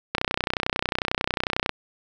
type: click train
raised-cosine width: 0.3 ms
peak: -6 dBFS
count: 49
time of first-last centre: 0.15-1.693 s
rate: 31.1 Hz
effects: none